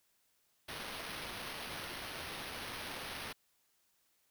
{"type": "noise with sample-and-hold", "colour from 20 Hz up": "blue", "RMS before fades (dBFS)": -44, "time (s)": [0.68, 3.33], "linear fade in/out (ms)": 10, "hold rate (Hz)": 7350, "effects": ["white hiss -75 dBFS RMS until 4.3 s"]}